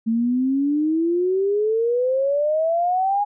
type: exponential sweep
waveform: sine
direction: up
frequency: 222.1 to 830.6 Hz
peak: -17 dBFS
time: 0.06-3.25 s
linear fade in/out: 20 ms
effects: none